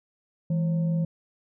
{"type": "tone with frequency modulation", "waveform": "sine", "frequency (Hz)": 164.81, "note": "E3", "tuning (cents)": 0, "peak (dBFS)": -22, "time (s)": [0.5, 1.05], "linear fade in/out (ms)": 5, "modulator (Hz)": 375, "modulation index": 0.32, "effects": []}